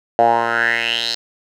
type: tone with band-pass filter sweep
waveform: 10% pulse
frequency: 116.54 Hz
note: A#2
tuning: in tune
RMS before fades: -17 dBFS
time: 0.19-1.15 s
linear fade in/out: 0 ms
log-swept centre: 670 to 4600 Hz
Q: 5.4
effects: none